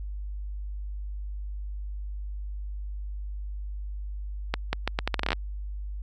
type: accelerating click train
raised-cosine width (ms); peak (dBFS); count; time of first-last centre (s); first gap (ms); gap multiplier
0.3; -9; 13; 4.54-5.33; 190; 0.77
effects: added 50 Hz sine -32 dBFS peak until 6.02 s